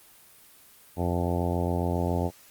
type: harmonic tone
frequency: 87.31 Hz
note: F2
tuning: in tune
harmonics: 1 / 2 / 3 / 4 / 5 / 6 / 7 / 8 / 9 / 10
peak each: -28 / -31 / -33 / -34 / -35 / -36 / -36 / -37 / -38 / -38 dBFS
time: 0.96-2.31 s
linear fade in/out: 50 ms
effects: white hiss -54 dBFS RMS until 2.5 s + Opus 32 kbps